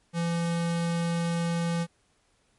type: tone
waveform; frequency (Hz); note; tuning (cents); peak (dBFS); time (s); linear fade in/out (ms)
square; 169.3; E3; +46; -26; 0.13-1.87; 50
effects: pink hiss -68 dBFS RMS until 2.58 s + MP3 48 kbps